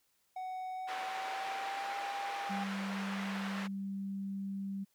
triangle tone with pitch glide, 745 to 798.5 Hz, F#5 to G5, +12 to +32 cents, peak -36 dBFS, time 0.36-2.64 s, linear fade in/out 5 ms, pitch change +120 cents, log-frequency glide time 0.74-1.97 s
white band-pass noise, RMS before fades -43 dBFS, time 0.87-3.68 s, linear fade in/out 20 ms, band 580 to 1900 Hz, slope 12 dB/octave
sine tone, 196 Hz, G3, in tune, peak -36 dBFS, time 2.49-4.85 s, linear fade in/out 20 ms
effects white hiss -75 dBFS RMS until 4.94 s

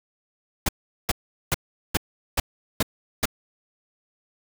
pink noise bursts, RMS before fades -21 dBFS, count 7, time 0.66-3.256 s, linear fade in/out 5 ms, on 28 ms, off 400 ms, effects none

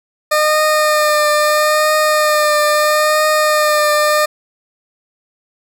20% pulse tone with vibrato, 607 Hz, D#5, 43 cents flat, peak -6 dBFS, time 0.31-4.26 s, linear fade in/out 10 ms, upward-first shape triangle, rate 0.76 Hz, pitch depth 26 cents each way, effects none

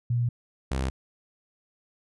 sine / sawtooth tone pair in turn, 120 / 65.89 Hz, B2 / C2, -49 / +13 cents, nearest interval minor seventh, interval 1038 cents, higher first, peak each -22 dBFS, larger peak neither, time 0.1-0.29 / 0.71-0.9 s, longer neither, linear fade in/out 5 ms, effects resampled to 24000 Hz

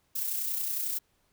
violet noise with amplitude modulation, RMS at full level -30 dBFS, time 0.15-0.99 s, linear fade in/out 10 ms, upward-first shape sine, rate 31 Hz, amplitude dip 40%, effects pink hiss -71 dBFS RMS until 1.32 s

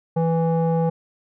square tone with low-pass filter, 164.81 Hz, E3, in tune, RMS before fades -20 dBFS, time 0.16-0.9 s, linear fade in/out 10 ms, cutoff 680 Hz, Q 6.4, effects none

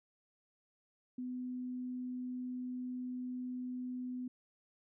sine tone, 251 Hz, B3, 28 cents sharp, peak -38 dBFS, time 1.18-4.28 s, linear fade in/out 5 ms, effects none

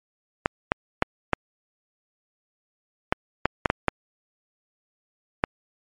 clicks, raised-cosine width 0.5 ms, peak -3 dBFS, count 10, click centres 0.459 / 0.719 / 1.024 / 1.333 / 3.125 / 3.456 / 3.658 / 3.701 / 3.883 / 5.439 s, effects MP3 48 kbps

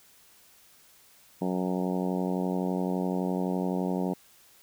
harmonic tone, 91.8 Hz, F#2, 13 cents flat, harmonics 2 / 3 / 4 / 5 / 6 / 7 / 8 / 9 / 10, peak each -29 / -33 / -35 / -37 / -39 / -40 / -41 / -42 / -43 dBFS, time 1.41-4.14 s, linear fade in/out 10 ms, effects white hiss -58 dBFS RMS until 4.62 s

